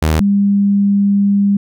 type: tone pair in turn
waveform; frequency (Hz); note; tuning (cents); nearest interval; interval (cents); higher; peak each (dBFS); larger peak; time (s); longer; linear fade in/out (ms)
sawtooth / sine; 78.5 / 200.6; D#2 / G3; +16 / +40; octave + major third; 1624; second; -7 / -9; first; 0.02-0.2 / 0.2-1.57; second; 5
effects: none